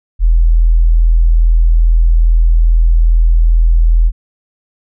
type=tone; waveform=sine; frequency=41.2 Hz; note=E1; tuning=in tune; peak=-5 dBFS; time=0.19-4.12 s; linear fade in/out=50 ms; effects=none